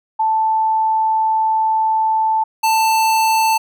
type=tone pair in turn; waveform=sine / square; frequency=880 / 886.1 Hz; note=A5 / A5; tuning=0 / +12 cents; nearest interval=unison; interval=12 cents; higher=second; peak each=-13 dBFS; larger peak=neither; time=0.19-2.44 / 2.63-3.58 s; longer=first; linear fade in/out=10 ms; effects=none